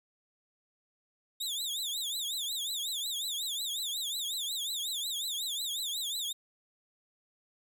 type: tone with vibrato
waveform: sawtooth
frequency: 3626 Hz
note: A#7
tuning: 49 cents flat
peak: -30 dBFS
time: 1.4-6.33 s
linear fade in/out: 10 ms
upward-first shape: triangle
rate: 5.5 Hz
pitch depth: 210 cents each way
effects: none